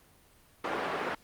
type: band-pass noise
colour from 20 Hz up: pink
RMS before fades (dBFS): -33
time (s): 0.64-1.15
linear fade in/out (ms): 5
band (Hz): 410 to 1900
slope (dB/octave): 12
effects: pink hiss -61 dBFS RMS until 1.23 s + Opus 32 kbps